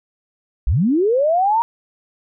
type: linear sweep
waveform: sine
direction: up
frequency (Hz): 42 to 946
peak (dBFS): -13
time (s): 0.67-1.62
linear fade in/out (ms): 0
effects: none